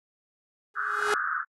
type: tone with exponential growth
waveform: sawtooth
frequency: 416.8 Hz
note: G#4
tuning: 6 cents sharp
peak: -19 dBFS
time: 0.74-1.14 s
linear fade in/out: 2 ms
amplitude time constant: 85 ms
type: band-pass noise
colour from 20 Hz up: white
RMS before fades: -29 dBFS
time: 0.75-1.45 s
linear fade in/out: 50 ms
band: 1200 to 1600 Hz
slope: 96 dB/octave
effects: AAC 32 kbps